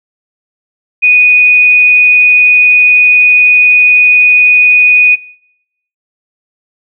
sine tone, 2478 Hz, D#7, 8 cents flat, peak -3 dBFS, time 1.02-5.16 s, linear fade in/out 20 ms, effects noise-tail reverb RT60 0.8 s tail -23 dB re dry

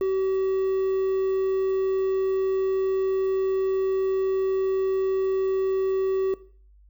triangle tone with quantisation, 381.9 Hz, G4, 45 cents flat, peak -19 dBFS, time 0.01-6.34 s, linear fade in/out 2 ms, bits 8, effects noise-tail reverb RT60 0.5 s tail -19 dB re dry + added 50 Hz sine -51 dBFS peak until 6.89 s

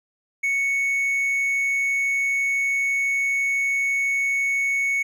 triangle tone, 2217 Hz, C#7, in tune, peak -18 dBFS, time 0.43-5.03 s, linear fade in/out 10 ms, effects none

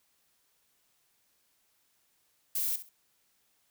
violet noise with echo, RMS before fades -31 dBFS, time 2.55-2.76 s, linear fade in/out 5 ms, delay 66 ms, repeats 2, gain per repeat -13 dB, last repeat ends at 2.892 s, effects white hiss -72 dBFS RMS until 3.7 s

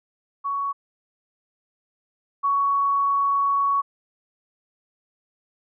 sine tone pair in turn, 1118 / 1118 Hz, C#6 / C#6, +14 / +14 cents, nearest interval unison, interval 0 cents, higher neither, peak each -23 / -18 dBFS, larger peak second, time 0.44-0.73 / 2.43-3.82 s, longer second, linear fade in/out 20 ms, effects none

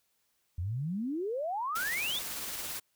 sine exponential sweep, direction up, 81.1 to 3648 Hz, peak -31 dBFS, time 0.58-2.19 s, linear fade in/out 5 ms
white noise with tremolo, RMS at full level -37 dBFS, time 1.75-2.8 s, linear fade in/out 10 ms, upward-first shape triangle, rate 18 Hz, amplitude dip 30%
effects white hiss -75 dBFS RMS until 2.95 s

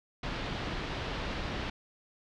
pink low-pass noise, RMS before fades -36 dBFS, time 0.23-1.7 s, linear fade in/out 5 ms, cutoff 4200 Hz, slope 24 dB/octave, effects none

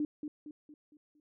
sine tone with echo, 299 Hz, D4, 31 cents sharp, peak -29 dBFS, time 0-0.05 s, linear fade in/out 2 ms, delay 230 ms, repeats 5, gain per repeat -7 dB, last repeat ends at 1.2 s, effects none

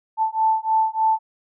sine beating tone pair, 880 / 883.3 Hz, A5 / A5, 0 / +6 cents, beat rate 3.3 Hz, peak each -20 dBFS, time 0.17-1.19 s, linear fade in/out 50 ms, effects none

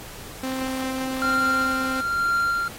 sawtooth tone, 261.6 Hz, C4, in tune, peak -22 dBFS, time 0.43-2.01 s, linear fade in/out 5 ms
triangle tone with tremolo, 1385 Hz, F6, 15 cents flat, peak -17 dBFS, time 1.22-2.68 s, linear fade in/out 2 ms, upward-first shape sine, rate 1.1 Hz, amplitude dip 55%
effects pink hiss -40 dBFS RMS until 2.78 s + AAC 48 kbps

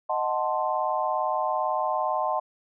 sine chord, D# diminished seventh, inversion none, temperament equal, 622.3 / 740 / 880 / 1046.5 Hz, D#5 / F#5 / A5 / C6, 0 / 0 / 0 / 0 cents, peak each -29 dBFS, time 0.09-2.4 s, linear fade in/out 10 ms, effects none

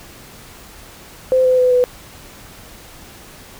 sine tone with pitch steps, 516 / 509.5 / 503.1 / 496.7 Hz, C5 / C5 / B4 / B4, -24 / -46 / +32 / +10 cents, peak -10 dBFS, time 1.32-1.84 s, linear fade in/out 0 ms, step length 130 ms, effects pink hiss -40 dBFS RMS until 3.59 s

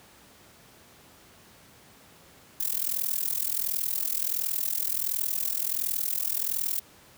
violet noise with amplitude modulation, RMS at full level -25 dBFS, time 2.6-6.8 s, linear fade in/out 5 ms, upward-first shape sine, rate 41.4 Hz, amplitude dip 90%, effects pink hiss -54 dBFS RMS until 7.17 s + high-pass 80 Hz 12 dB/octave

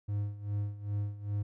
triangle tone with tremolo, 102.6 Hz, G#2, 21 cents flat, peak -27 dBFS, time 0.08-1.43 s, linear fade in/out 10 ms, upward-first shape sine, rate 2.5 Hz, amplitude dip 80%, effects none

